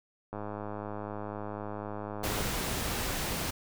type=click train; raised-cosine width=1 ms; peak=-24 dBFS; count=218; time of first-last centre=0.33-2.417 s; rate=104 Hz
type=noise; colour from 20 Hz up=pink; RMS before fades=-33 dBFS; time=2.23-3.51 s; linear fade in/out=10 ms
effects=none